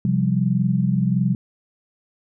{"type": "chord", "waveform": "sine", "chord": "C suspended fourth", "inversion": "none", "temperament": "equal", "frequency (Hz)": [130.81, 174.61, 196], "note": ["C3", "F3", "G3"], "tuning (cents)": [0, 0, 0], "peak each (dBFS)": -21, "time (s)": [0.05, 1.35], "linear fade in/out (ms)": 2, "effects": []}